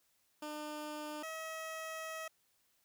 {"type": "tone pair in turn", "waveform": "15% pulse", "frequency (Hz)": [301.2, 640.6], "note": ["D4", "E5"], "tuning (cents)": [44, -50], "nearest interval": "octave + minor second", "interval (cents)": 1306, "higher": "second", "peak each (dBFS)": [-35, -35], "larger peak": "neither", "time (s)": [[0.42, 1.23], [1.23, 2.28]], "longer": "second", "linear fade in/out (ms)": 5, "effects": ["white hiss -75 dBFS RMS until 2.84 s"]}